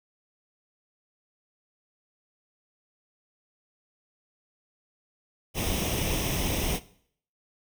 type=noise with comb filter; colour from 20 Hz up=pink; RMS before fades=-28 dBFS; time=5.54-6.8 s; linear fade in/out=50 ms; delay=0.34 ms; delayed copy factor=+0.65; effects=noise-tail reverb RT60 0.6 s tail -18 dB re dry